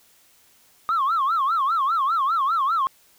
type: tone with vibrato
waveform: sine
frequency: 1200 Hz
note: D6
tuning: 37 cents sharp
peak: -17 dBFS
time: 0.89-2.87 s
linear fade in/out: 0 ms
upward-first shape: sine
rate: 5 Hz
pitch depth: 230 cents each way
effects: tanh soft clip ceiling -16 dBFS + white hiss -57 dBFS RMS until 3.18 s